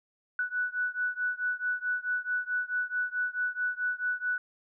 sine beating tone pair, 1480 / 1484.6 Hz, F#6 / F#6, 0 / +5 cents, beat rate 4.6 Hz, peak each -31 / -32 dBFS, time 0.39-4.38 s, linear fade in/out 2 ms, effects none

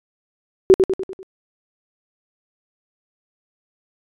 sine tone with echo, 379.4 Hz, F#4, 43 cents sharp, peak -4 dBFS, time 0.7-0.74 s, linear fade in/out 0 ms, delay 98 ms, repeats 5, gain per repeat -6 dB, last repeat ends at 1.23 s, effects resampled to 24000 Hz

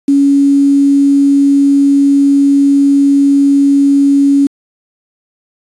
sine tone with quantisation, 279.9 Hz, C#4, 17 cents sharp, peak -5 dBFS, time 0.08-4.47 s, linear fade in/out 5 ms, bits 5, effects resampled to 24000 Hz

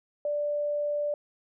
sine tone, 587.3 Hz, D5, in tune, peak -26 dBFS, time 0.25-1.14 s, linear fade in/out 2 ms, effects none

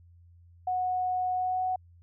sine tone with pitch glide, 734 to 741.2 Hz, F#5 to F#5, -14 to +3 cents, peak -26 dBFS, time 0.67-1.76 s, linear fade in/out 5 ms, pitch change +17 cents, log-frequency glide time 1.34-1.62 s, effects added 86 Hz sine -53 dBFS peak until 2.02 s

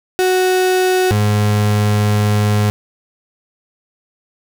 35% pulse tone pair in turn, 370 / 104.61 Hz, F#4 / G#2, 0 / +13 cents, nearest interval octave + minor seventh, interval 2187 cents, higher first, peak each -10 dBFS, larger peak neither, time 0.19-1.11 / 1.11-2.7 s, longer second, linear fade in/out 0 ms, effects none

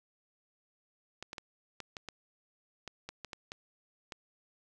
clicks, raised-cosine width 0.2 ms, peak -24 dBFS, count 12, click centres 1.226 / 1.331 / 1.382 / 1.803 / 1.968 / 2.087 / 2.877 / 3.09 / 3.247 / 3.332 / 3.519 / 4.122 s, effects none

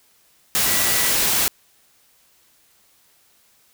sine tone in noise, 1957 Hz, B6, 16 cents flat, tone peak -29 dBFS, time 0.66-1.11 s, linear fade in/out 0 ms, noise white, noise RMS -19 dBFS, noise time 0.55-1.48 s, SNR -13 dB, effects white hiss -58 dBFS RMS until 3.73 s

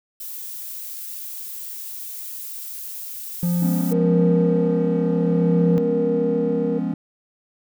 violet noise, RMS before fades -33 dBFS, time 0.2-3.93 s, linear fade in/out 5 ms
triangle tone with pitch glide, 174.61 to 172.6 Hz, F3 to F3, 0 to -20 cents, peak -16 dBFS, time 3.43-5.78 s, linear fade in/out 0 ms, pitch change -20 cents, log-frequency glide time 4.22-5.23 s
triangle chord, C# dominant seventh, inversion first, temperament just, 173.24 / 207.9 / 249.5 / 277.2 Hz, E#3 / G#3 / B3 / C#4, -14 / +2 / +18 / 0 cents, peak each -25 dBFS, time 3.62-6.94 s, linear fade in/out 5 ms
sine tone with tremolo, 471.4 Hz, A#4, 19 cents sharp, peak -19 dBFS, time 3.91-6.79 s, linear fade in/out 10 ms, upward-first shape sine, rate 0.59 Hz, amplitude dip 35%
effects none

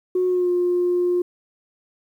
sine tone with pitch glide, 365.6 to 355.2 Hz, F#4 to F4, -21 to +29 cents, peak -16 dBFS, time 0.15-1.22 s, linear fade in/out 5 ms, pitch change -50 cents, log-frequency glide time 0.27-0.5 s, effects tanh soft clip ceiling -13 dBFS + 9-bit

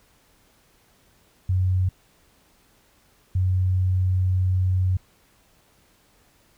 sine tone bursts at uneven times, 92.5 Hz, F#2, in tune, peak -18 dBFS, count 2, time 1.49-1.89 / 3.35-4.97 s, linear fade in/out 5 ms, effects pink hiss -60 dBFS RMS until 6.57 s

